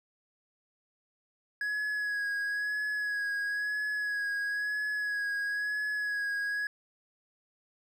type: tone with vibrato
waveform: triangle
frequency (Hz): 1671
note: G#6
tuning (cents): +10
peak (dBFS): -28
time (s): 1.61-6.67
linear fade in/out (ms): 2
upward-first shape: sine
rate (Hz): 1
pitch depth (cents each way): 26
effects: none